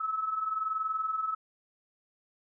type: tone pair together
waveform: sine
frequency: 1279.1 / 1300 Hz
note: D#6 / E6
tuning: +47 / -24 cents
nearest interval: unison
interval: 29 cents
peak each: -36 / -30 dBFS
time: 0-1.35 s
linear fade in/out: 10 ms
effects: none